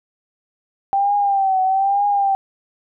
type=tone with vibrato; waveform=sine; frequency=784 Hz; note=G5; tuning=in tune; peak=-14 dBFS; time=0.93-2.35 s; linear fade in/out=0 ms; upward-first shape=triangle; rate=1.1 Hz; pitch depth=79 cents each way; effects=none